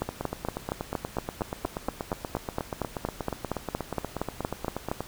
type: two click trains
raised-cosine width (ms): 1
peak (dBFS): -16 / -13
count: 42 / 22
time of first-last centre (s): 0.09-5.006 / 0.02-4.915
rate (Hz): 8.34 / 4.29
effects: pink hiss -46 dBFS RMS until 5.07 s